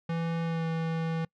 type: tone with pitch glide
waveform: square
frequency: 166.1 to 163.34 Hz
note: E3 to E3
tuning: +13 to -16 cents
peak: -29 dBFS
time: 0.09-1.25 s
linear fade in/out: 5 ms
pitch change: -29 cents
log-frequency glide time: 0.43-0.66 s
effects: noise-tail reverb RT60 0.1 s tail -25 dB re dry + low-pass 3000 Hz 12 dB/octave